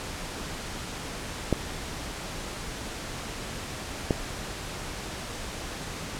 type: clicks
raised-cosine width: 2 ms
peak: -8 dBFS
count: 2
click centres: 1.527 / 4.108 s
effects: pink hiss -36 dBFS RMS until 6.19 s + low-pass 9000 Hz 12 dB/octave